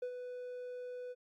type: tone with ADSR envelope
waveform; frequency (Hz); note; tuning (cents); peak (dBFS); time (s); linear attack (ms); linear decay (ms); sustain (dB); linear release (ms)
triangle; 496.3; B4; +8; -32; 0.02-1.15; 7; 77; -7; 37
effects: tanh soft clip ceiling -29 dBFS + MP3 96 kbps